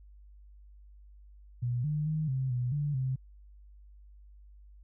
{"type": "tone with pitch steps", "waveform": "sine", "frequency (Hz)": [121.8, 150.7, 155.8, 131.8, 123.6, 146.1, 130.6], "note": ["B2", "D3", "D#3", "C3", "B2", "D3", "C3"], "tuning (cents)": [-24, 45, 3, 13, 2, -9, -3], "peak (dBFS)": -28, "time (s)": [1.62, 3.16], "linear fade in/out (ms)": 10, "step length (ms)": 220, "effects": ["added 50 Hz sine -51 dBFS peak until 4.83 s"]}